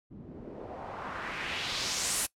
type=noise with low-pass filter sweep; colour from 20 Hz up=white; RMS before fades=-36 dBFS; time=0.1-2.27 s; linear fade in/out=20 ms; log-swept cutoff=200 to 11000 Hz; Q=1.8; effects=noise-tail reverb RT60 0.1 s tail -21 dB re dry